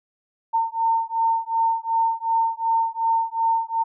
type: beating tone pair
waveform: sine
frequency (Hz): 907 / 909.7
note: A#5 / A#5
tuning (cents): -48 / -43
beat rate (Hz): 2.7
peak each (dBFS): -22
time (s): 0.53-3.84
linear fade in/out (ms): 20
effects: none